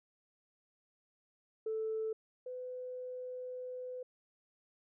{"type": "tone pair in turn", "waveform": "sine", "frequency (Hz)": [440, 503.7], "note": ["A4", "B4"], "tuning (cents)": [0, 34], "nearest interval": "major second", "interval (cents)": 234, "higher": "second", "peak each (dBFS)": [-33, -40], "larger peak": "first", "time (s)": [[1.66, 2.13], [2.46, 4.03]], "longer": "second", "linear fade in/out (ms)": 5, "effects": ["tanh soft clip ceiling -29 dBFS"]}